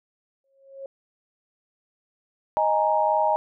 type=tone with exponential growth; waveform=sine; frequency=544 Hz; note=C#5; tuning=33 cents flat; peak=-31 dBFS; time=0.44-0.86 s; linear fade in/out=2 ms; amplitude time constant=91 ms
type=chord; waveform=sine; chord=D# suspended fourth; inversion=none; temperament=just; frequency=622.3 / 829.7 / 933.4 Hz; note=D#5 / G#5 / A#5; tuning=0 / -2 / +2 cents; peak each=-23 dBFS; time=2.57-3.36 s; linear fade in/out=0 ms
effects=none